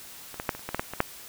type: clicks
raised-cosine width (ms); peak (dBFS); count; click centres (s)
0.5; -25 / -16 / -9 / -23 / -30 / -17 / -12 / -11 / -19 / -6; 10; 0.343 / 0.399 / 0.492 / 0.55 / 0.594 / 0.69 / 0.746 / 0.795 / 0.936 / 1.004
effects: white hiss -45 dBFS RMS until 1.28 s